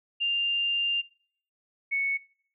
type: tone pair in turn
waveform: sine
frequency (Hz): 2795 / 2213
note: F7 / C#7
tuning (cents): +1 / -3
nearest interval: major third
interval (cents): 404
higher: first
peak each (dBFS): -24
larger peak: neither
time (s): 0.2-1.02 / 1.91-2.18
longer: first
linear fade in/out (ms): 20
effects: noise-tail reverb RT60 0.6 s tail -23 dB re dry